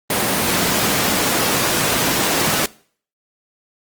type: high-pass noise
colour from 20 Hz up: pink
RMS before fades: -18 dBFS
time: 0.1-2.66 s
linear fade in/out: 2 ms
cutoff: 160 Hz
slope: 12 dB/octave
effects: noise-tail reverb RT60 0.5 s tail -22 dB re dry + Opus 24 kbps